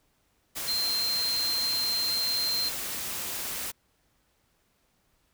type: tone in noise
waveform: sine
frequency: 4154 Hz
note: C8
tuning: 13 cents flat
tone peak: -26 dBFS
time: 0.67-2.7 s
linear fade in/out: 20 ms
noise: white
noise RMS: -34 dBFS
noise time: 0.55-3.72 s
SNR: +5 dB
effects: pink hiss -70 dBFS RMS until 5.33 s